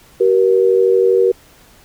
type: tone pair together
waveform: sine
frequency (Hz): 381.9 / 474.5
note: G4 / A#4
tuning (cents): -45 / +31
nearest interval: major third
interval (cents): 376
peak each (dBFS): -12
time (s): 0.2-1.32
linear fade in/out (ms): 10
effects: pink hiss -47 dBFS RMS until 1.84 s